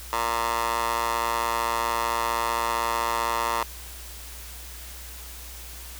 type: tone with high-pass filter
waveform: 15% pulse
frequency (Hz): 115.6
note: A#2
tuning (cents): -14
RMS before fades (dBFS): -26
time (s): 0.13-3.63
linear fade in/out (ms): 0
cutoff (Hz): 840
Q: 5.2
effects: added 60 Hz sine -41 dBFS peak until 5.99 s + white hiss -42 dBFS RMS until 5.99 s